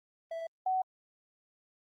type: tone pair in turn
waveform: triangle / sine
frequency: 659.3 / 750 Hz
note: E5 / F#5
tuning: 0 / +23 cents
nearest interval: major second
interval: 223 cents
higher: second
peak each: -33 / -27 dBFS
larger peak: second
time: 0.31-0.47 / 0.66-0.82 s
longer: neither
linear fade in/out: 5 ms
effects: Opus 32 kbps